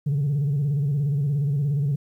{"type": "tone with vibrato", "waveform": "sine", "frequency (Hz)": 142.7, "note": "D3", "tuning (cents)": -49, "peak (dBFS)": -18, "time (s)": [0.06, 1.96], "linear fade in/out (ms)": 10, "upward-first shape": "square", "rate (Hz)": 17, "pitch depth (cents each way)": 81, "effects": ["tanh soft clip ceiling -18 dBFS", "10-bit"]}